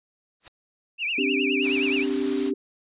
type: noise with exponential growth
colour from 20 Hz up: white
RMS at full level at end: -36 dBFS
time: 0.4-0.48 s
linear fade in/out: 2 ms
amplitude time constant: 16 ms
type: tone with vibrato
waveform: sine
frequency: 2577 Hz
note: E7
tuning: 40 cents flat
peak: -24 dBFS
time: 0.98-2.06 s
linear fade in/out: 50 ms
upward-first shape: triangle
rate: 9.6 Hz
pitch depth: 210 cents each way
type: chord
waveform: sine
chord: C suspended second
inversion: none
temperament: equal with one note detuned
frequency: 261.6 / 291.5 / 392 Hz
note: C4 / D4 / G4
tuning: 0 / -13 / 0 cents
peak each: -27 dBFS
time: 1.18-2.54 s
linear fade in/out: 5 ms
type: noise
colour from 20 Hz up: white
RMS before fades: -35 dBFS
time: 1.61-2.52 s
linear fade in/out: 50 ms
effects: resampled to 8000 Hz